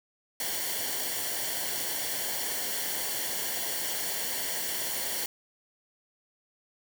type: noise with comb filter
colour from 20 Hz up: white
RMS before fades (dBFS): -32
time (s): 0.4-5.26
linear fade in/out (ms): 2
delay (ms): 0.79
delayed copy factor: -0.65
effects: none